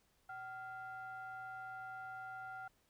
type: ring-modulated tone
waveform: triangle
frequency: 319.4 Hz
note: D#4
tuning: 45 cents sharp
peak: -40 dBFS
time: 0.29-2.68 s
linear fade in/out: 5 ms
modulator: 1080 Hz
effects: pink hiss -75 dBFS RMS until 2.89 s